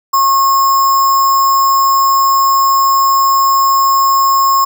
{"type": "tone with sample-and-hold", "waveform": "sine", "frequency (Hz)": 1087, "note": "C#6", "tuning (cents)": -34, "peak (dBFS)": -7, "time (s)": [0.13, 4.65], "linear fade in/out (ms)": 10, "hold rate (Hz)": 6300, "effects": []}